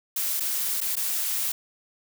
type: noise with dropouts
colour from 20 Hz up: blue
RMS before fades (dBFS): -27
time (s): 0.16-1.52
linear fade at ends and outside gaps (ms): 5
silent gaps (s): 0.399-0.404 / 0.805-0.813 / 0.956-0.966
effects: none